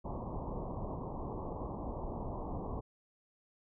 pink low-pass noise, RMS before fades -40 dBFS, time 0.04-2.81 s, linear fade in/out 20 ms, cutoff 1100 Hz, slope 96 dB/octave, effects none

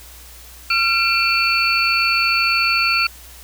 sine tone cluster, 1367 / 2380 / 2683 / 4469 Hz, F6 / D7 / E7 / C#8, -37 / +22 / +30 / +13 cents, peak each -20 dBFS, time 0.7-3.07 s, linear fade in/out 5 ms, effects added 60 Hz sine -42 dBFS peak until 3.43 s + white hiss -42 dBFS RMS until 3.43 s

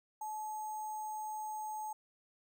sine tone with sample-and-hold, 859 Hz, A5, 42 cents flat, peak -38 dBFS, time 0.21-1.93 s, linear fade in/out 5 ms, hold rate 7350 Hz, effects none

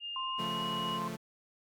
sine tone with pitch glide, 2819 to 2907 Hz, F7 to F#7, +16 to -31 cents, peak -37 dBFS, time 0-1 s, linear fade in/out 50 ms, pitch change +53 cents, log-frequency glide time 0.22-0.66 s
sine tone, 1046.5 Hz, C6, in tune, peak -35 dBFS, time 0.16-1.08 s, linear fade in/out 2 ms
sawtooth chord, Db augmented, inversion none, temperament equal, 138.59 / 174.61 / 220 Hz, Db3 / F3 / A3, 0 / 0 / 0 cents, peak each -42 / -37 / -36 dBFS, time 0.38-1.17 s, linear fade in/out 20 ms
effects Opus 48 kbps

